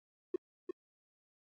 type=tone with echo; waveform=triangle; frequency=361.4 Hz; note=F#4; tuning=41 cents flat; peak=-25 dBFS; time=0.34-0.36 s; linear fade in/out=5 ms; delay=350 ms; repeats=1; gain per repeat=-7 dB; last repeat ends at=0.71 s; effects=tanh soft clip ceiling -26 dBFS + AAC 32 kbps